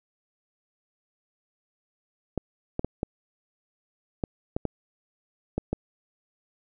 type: clicks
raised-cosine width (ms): 2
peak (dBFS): -13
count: 9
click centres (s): 2.377 / 2.794 / 2.846 / 3.031 / 4.238 / 4.565 / 4.653 / 5.58 / 5.73
effects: none